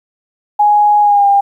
sine tone with pitch glide, 832 to 801.3 Hz, G#5 to G5, +3 to +38 cents, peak -6 dBFS, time 0.59-1.41 s, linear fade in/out 10 ms, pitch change -65 cents, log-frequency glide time 1.01-1.27 s, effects 8-bit

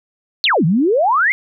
sine exponential two-way sweep, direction down then up, 4447 to 148.3 to 2198 Hz, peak -11 dBFS, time 0.44-1.32 s, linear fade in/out 0 ms, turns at 0.65 s, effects none

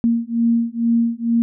sine beating tone pair, 231.4 / 233.6 Hz, A#3 / A#3, -13 / +4 cents, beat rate 2.2 Hz, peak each -18 dBFS, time 0.04-1.42 s, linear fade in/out 0 ms, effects none

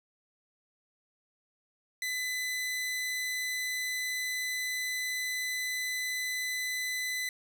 sawtooth tone, 2007 Hz, B6, 27 cents sharp, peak -28 dBFS, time 2.02-7.29 s, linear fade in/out 2 ms, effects none

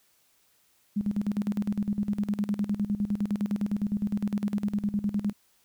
sine tone with tremolo, 205.3 Hz, G#3, 20 cents flat, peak -23 dBFS, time 0.96-5.33 s, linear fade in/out 10 ms, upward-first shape square, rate 9.8 Hz, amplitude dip 80%, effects white hiss -66 dBFS RMS until 5.64 s

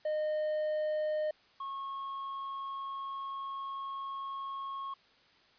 triangle tone pair in turn, 613 / 1092.2 Hz, D#5 / C#6, -26 / -26 cents, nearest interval minor seventh, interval 1000 cents, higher second, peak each -28 / -35 dBFS, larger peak first, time 0.05-1.31 / 1.6-4.94 s, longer second, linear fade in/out 5 ms, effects white hiss -64 dBFS RMS until 5.58 s + resampled to 11025 Hz

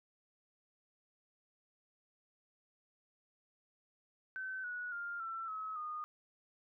sine tone with pitch steps, 1530 / 1464.3 / 1401.4 / 1341.2 / 1283.6 / 1228.5 Hz, G6 / F#6 / F6 / E6 / E6 / D#6, -42 / -18 / +6 / +30 / -46 / -22 cents, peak -39 dBFS, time 4.36-6.04 s, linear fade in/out 0 ms, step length 280 ms, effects none

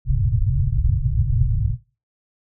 white low-pass noise, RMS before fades -19 dBFS, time 0.05-1.77 s, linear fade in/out 50 ms, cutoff 140 Hz, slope 96 dB/octave, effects noise-tail reverb RT60 0.3 s tail -17 dB re dry

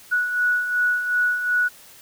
sine beating tone pair, 1467 / 1469.7 Hz, F#6 / F#6, -15 / -12 cents, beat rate 2.7 Hz, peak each -27 / -19 dBFS, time 0.11-1.69 s, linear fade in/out 20 ms, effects white hiss -47 dBFS RMS until 2.01 s

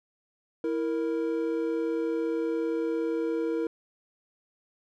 triangle tone pair together, 328.5 / 466 Hz, E4 / A#4, -6 / -1 cents, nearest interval tritone, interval 605 cents, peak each -27 dBFS, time 0.64-3.67 s, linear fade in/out 2 ms, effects none

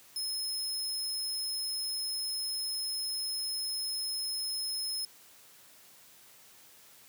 sawtooth tone, 5170 Hz, E8, 34 cents flat, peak -30 dBFS, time 0.16-5.05 s, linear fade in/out 2 ms, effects white hiss -57 dBFS RMS until 7.08 s + high-pass 80 Hz 12 dB/octave

